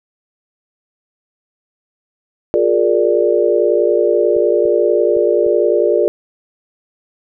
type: chord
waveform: sine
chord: Bb dominant seventh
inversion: second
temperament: equal with one note detuned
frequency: 356.8 / 415.3 / 466.2 / 587.3 Hz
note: F4 / Ab4 / Bb4 / D5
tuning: +37 / 0 / 0 / 0 cents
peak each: -16 dBFS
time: 2.54-6.08 s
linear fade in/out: 0 ms
type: clicks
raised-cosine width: 3 ms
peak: -24 dBFS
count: 4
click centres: 4.365 / 4.654 / 5.167 / 5.465 s
effects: none